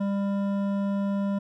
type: tone with hard clipping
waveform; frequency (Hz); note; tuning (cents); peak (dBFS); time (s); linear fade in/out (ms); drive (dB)
sine; 199.1; G3; +27; -26; 0-1.39; 10; 11
effects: none